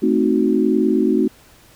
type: chord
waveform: sine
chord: A diminished seventh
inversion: none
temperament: equal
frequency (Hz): 220 / 261.6 / 311.1 / 370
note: A3 / C4 / Eb4 / Gb4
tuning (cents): 0 / 0 / 0 / 0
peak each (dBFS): -19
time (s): 0.02-1.28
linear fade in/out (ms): 10
effects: pink hiss -49 dBFS RMS until 1.75 s